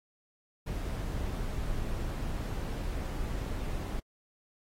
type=noise; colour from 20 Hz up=brown; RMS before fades=-34 dBFS; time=0.66-4 s; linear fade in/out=10 ms; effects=AAC 48 kbps